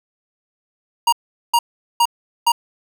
square tone bursts, 943 Hz, A#5, 20 cents sharp, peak -12 dBFS, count 4, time 1.07-2.52 s, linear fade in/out 5 ms, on 55 ms, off 410 ms, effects none

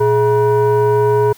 sine tone with frequency modulation, 420 Hz, G#4, 19 cents sharp, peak -9 dBFS, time 0-1.33 s, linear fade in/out 10 ms, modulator 538 Hz, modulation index 0.82, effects tanh soft clip ceiling -5 dBFS + white hiss -45 dBFS RMS until 1.37 s

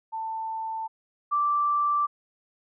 sine tone pair in turn, 890 / 1170.9 Hz, A5 / D6, +20 / -6 cents, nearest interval perfect fourth, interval 474 cents, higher second, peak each -29 / -21 dBFS, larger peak second, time 0.12-0.88 / 1.31-2.07 s, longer neither, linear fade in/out 20 ms, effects none

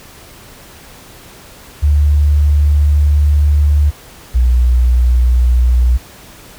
sine tone pair in turn, 73.42 / 61.24 Hz, D2 / B1, 0 / -14 cents, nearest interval minor third, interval 314 cents, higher first, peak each -7 dBFS, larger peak neither, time 1.82-3.91 / 4.34-5.98 s, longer first, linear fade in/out 20 ms, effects pink hiss -38 dBFS RMS until 6.58 s

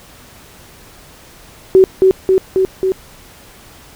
sine tone with echo, 378.5 Hz, F#4, 39 cents sharp, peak -3 dBFS, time 1.75-1.84 s, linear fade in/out 0 ms, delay 270 ms, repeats 4, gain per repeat -2 dB, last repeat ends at 2.92 s, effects pink hiss -41 dBFS RMS until 3.95 s

